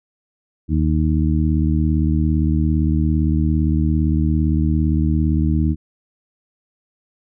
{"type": "harmonic tone", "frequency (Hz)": 77.6, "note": "D#2", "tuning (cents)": -4, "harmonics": [1, 2, 3, 4], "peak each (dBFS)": [-17, -20, -22, -23], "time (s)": [0.68, 5.76], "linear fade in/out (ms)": 50, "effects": []}